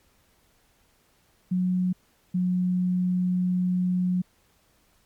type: tone pair in turn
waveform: sine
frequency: 182.4 / 181.24 Hz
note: F#3 / F#3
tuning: -24 / -36 cents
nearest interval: unison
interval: 12 cents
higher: first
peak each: -21 dBFS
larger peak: neither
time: 1.51-1.93 / 2.34-4.22 s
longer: second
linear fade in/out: 10 ms
effects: pink hiss -64 dBFS RMS until 5.05 s + MP3 96 kbps